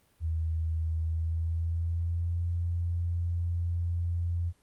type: tone with pitch glide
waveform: sine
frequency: 80.7 to 85.99 Hz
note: E2 to F2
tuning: -36 to -26 cents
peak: -27 dBFS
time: 0.2-4.53 s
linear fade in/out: 50 ms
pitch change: +110 cents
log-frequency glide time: 1.02-2.42 s
effects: pink hiss -67 dBFS RMS until 4.62 s + Opus 32 kbps